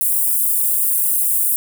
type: high-pass noise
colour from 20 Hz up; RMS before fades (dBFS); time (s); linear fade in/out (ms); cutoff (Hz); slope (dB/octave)
white; -17; 0.01-1.56; 0; 8600; 48
effects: none